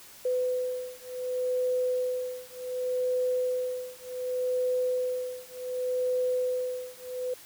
sine beating tone pair, 503 / 503.67 Hz, B4 / B4, +32 / +34 cents, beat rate 0.67 Hz, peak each -30 dBFS, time 0.25-7.34 s, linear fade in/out 5 ms, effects white hiss -50 dBFS RMS until 7.45 s

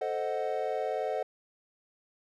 triangle chord, A diminished seventh, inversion none, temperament equal, 440 / 523.3 / 622.3 / 740 Hz, A4 / C5 / Eb5 / Gb5, 0 / 0 / 0 / 0 cents, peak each -33 dBFS, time 0.01-1.23 s, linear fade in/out 5 ms, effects none

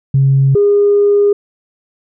sine tone pair in turn, 136.1 / 407.8 Hz, C#3 / G#4, -31 / -32 cents, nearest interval octave + perfect fifth, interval 1899 cents, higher second, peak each -6 dBFS, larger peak neither, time 0.14-0.55 / 0.55-1.33 s, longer second, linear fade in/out 5 ms, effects tanh soft clip ceiling -2 dBFS

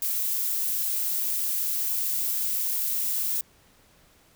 violet noise, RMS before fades -27 dBFS, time 0.02-3.41 s, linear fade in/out 2 ms, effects pink hiss -59 dBFS RMS until 4.35 s

